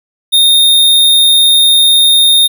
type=tone; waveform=square; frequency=3678 Hz; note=A#7; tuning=24 cents flat; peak=-5 dBFS; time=0.32-2.48 s; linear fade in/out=20 ms; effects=none